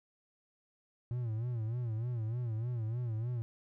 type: tone with vibrato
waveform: triangle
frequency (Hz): 116.2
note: A#2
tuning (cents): -5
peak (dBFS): -31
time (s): 1.11-3.42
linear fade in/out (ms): 0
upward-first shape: sine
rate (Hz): 3.3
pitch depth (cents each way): 120
effects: none